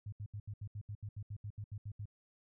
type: tone bursts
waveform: sine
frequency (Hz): 103.6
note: G#2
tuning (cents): -4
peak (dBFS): -40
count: 15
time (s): 0.06-2.056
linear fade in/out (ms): 5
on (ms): 64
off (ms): 74
effects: none